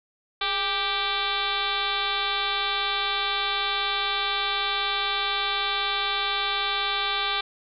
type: tone with frequency modulation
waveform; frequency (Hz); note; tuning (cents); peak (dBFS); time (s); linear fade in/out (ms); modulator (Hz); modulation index
sine; 2339; D7; -8; -23; 0.41-7.41; 5; 385; 4.3
effects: none